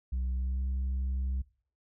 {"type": "tone with pitch glide", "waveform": "sine", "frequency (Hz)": [63.2, 65.16], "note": ["B1", "C2"], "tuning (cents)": [41, -7], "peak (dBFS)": -26, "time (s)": [0.12, 1.42], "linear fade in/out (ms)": 10, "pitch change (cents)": 52, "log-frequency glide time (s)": [0.34, 0.61], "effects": ["noise-tail reverb RT60 0.5 s tail -23 dB re dry", "tanh soft clip ceiling -28 dBFS"]}